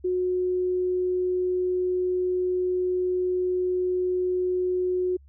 sine tone, 364.5 Hz, F#4, 26 cents flat, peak -22 dBFS, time 0.04-5.17 s, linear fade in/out 10 ms, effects added 69 Hz sine -49 dBFS peak until 5.28 s

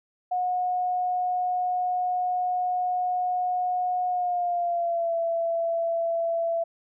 sine tone with pitch glide, 726 to 669.6 Hz, F#5 to E5, -33 to +27 cents, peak -23 dBFS, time 0.31-6.64 s, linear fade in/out 10 ms, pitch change -140 cents, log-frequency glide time 4.08-5.14 s, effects none

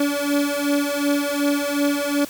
30% pulse beating tone pair, 285.4 / 288.1 Hz, D4 / D4, -49 / -33 cents, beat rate 2.7 Hz, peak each -19 dBFS, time 0-2.25 s, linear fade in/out 5 ms, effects white hiss -38 dBFS RMS until 2.29 s + MP3 96 kbps

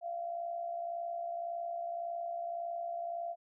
sine tone with amplitude modulation, 686 Hz, F5, 31 cents flat, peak -33 dBFS, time 0.01-3.36 s, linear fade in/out 50 ms, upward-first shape sine, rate 61.8 Hz, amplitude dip 55%, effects none

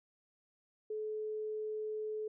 sine tone, 430 Hz, A4, 40 cents flat, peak -36 dBFS, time 0.9-2.28 s, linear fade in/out 5 ms, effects none

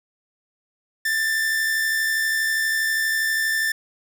45% pulse tone pair together, 1707.6 / 1780 Hz, G#6 / A6, +48 / +20 cents, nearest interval minor second, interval 72 cents, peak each -32 / -20 dBFS, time 1.05-3.72 s, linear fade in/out 5 ms, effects none

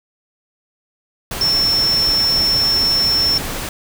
sine tone in noise, 5400 Hz, E8, 41 cents sharp, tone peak -13 dBFS, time 1.41-3.38 s, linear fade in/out 2 ms, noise pink, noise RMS -25 dBFS, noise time 1.31-3.69 s, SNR +9 dB, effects none

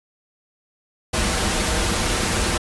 pink noise with comb filter, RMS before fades -21 dBFS, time 1.13-2.58 s, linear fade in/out 10 ms, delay 7.2 ms, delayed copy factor -0.55, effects resampled to 24000 Hz

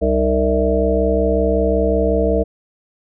harmonic tone with a mistuned harmonic, 65.41 Hz, C2, in tune, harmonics 1 / 3 / 5 / 7 / 9 / 10, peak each -19 / -23 / -23 / -18 / -22 / -21 dBFS, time 0.01-2.44 s, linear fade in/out 20 ms, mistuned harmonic 5, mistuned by -93 cents, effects none

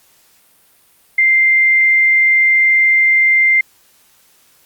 sine tone, 2093 Hz, C7, in tune, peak -8 dBFS, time 1.18-3.61 s, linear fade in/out 5 ms, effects white hiss -52 dBFS RMS until 4.65 s + Opus 48 kbps

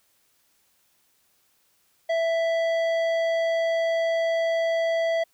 triangle tone with tanh clipping, 661 Hz, E5, 5 cents sharp, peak -23 dBFS, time 2.09-5.24 s, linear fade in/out 10 ms, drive 16 dB, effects white hiss -66 dBFS RMS until 5.33 s

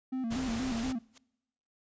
triangle tone with vibrato, 243.7 Hz, B3, 23 cents flat, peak -29 dBFS, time 0.12-0.99 s, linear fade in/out 10 ms, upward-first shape square, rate 4.2 Hz, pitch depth 110 cents each way
pink noise, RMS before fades -39 dBFS, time 0.3-0.93 s, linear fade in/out 20 ms
white noise with exponential growth, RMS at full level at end -46 dBFS, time 1.1-1.18 s, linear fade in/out 5 ms, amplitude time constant 16 ms
effects noise-tail reverb RT60 0.9 s tail -25 dB re dry + resampled to 16000 Hz

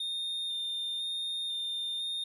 triangle tone with vibrato, 3642 Hz, A#7, 41 cents flat, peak -31 dBFS, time 0-2.24 s, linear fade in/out 5 ms, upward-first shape square, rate 1 Hz, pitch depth 10 cents each way, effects none

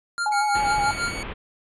square tone with tremolo, 1396.9 Hz, F6, in tune, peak -22 dBFS, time 0.18-1.14 s, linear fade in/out 0 ms, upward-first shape triangle, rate 6.1 Hz, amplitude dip 100%
sine tone with vibrato, 830.6 Hz, G#5, in tune, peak -20 dBFS, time 0.26-0.91 s, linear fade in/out 2 ms, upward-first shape square, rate 6.6 Hz, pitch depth 26 cents each way
sawtooth tone with pitch glide, 2217 to 2239 Hz, C#7 to C#7, 0 to +17 cents, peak -29 dBFS, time 0.32-1.23 s, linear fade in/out 2 ms, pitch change +17 cents, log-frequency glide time 0.54-0.6 s
pink low-pass noise, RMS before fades -33 dBFS, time 0.54-1.34 s, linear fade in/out 20 ms, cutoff 3300 Hz, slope 48 dB/octave
effects resampled to 24000 Hz

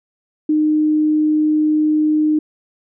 sine tone, 306.2 Hz, D#4, 28 cents flat, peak -12 dBFS, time 0.49-2.39 s, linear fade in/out 5 ms, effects none

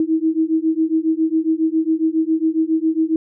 sine beating tone pair, 316.7 / 324 Hz, D#4 / E4, +31 / -30 cents, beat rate 7.3 Hz, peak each -18 dBFS, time 0-3.16 s, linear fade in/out 2 ms, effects none

